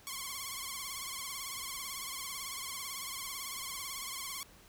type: tone with vibrato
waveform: 5% pulse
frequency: 1080 Hz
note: C#6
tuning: 45 cents flat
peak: -27 dBFS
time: 0.07-4.43 s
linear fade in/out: 0 ms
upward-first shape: triangle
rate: 18 Hz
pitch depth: 110 cents each way
effects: pink hiss -59 dBFS RMS until 4.68 s